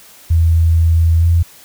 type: tone with pitch glide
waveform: sine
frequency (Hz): 82.41 to 84.53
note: E2 to E2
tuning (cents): 0 to +44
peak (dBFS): -8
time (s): 0.3-1.43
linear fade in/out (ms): 10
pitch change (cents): +44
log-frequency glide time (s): 1.19-1.25
effects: white hiss -42 dBFS RMS until 1.64 s